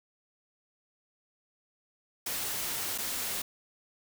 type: noise with dropouts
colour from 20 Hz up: white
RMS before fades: -34 dBFS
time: 2.26-3.42 s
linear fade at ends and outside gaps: 5 ms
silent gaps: 2.979-2.983 s
effects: none